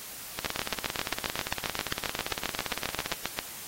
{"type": "two click trains", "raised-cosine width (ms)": 0.2, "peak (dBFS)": [-12, -10], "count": [49, 23], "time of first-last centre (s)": [[0.39, 3.117], [0.46, 3.389]], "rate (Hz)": [17.6, 7.51], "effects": ["white hiss -42 dBFS RMS until 3.67 s", "AAC 48 kbps"]}